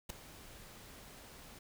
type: noise with ADSR envelope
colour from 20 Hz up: pink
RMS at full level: -38 dBFS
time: 0.09-1.59 s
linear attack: 11 ms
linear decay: 6 ms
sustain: -16 dB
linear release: 6 ms
effects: none